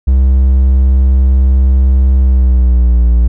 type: tone with pitch glide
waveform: triangle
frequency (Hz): 65.41 to 58.95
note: C2 to A#1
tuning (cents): 0 to +20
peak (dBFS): -3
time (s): 0.07-3.28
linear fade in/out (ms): 10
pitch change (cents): -180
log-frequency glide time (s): 2.18-3.07
effects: none